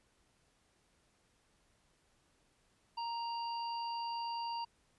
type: harmonic tone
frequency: 932.3 Hz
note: A#5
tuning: in tune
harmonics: 1 / 3 / 5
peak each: -37 / -50 / -47 dBFS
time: 2.97-4.65 s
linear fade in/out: 10 ms
effects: pink hiss -73 dBFS RMS until 4.98 s + resampled to 24000 Hz